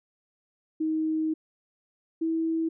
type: tone pair in turn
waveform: sine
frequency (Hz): 315.2 / 325.2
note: D#4 / E4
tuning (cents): +23 / -23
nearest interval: minor second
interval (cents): 54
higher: second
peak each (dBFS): -24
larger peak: neither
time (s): 0.8-1.34 / 2.21-2.69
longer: first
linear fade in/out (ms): 10
effects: none